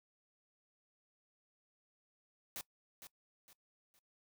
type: noise with echo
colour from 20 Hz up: white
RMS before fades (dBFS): -44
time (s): 2.56-2.61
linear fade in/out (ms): 0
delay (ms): 460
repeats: 3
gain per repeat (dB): -9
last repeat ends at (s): 3.99
effects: noise-tail reverb RT60 0.1 s tail -21 dB re dry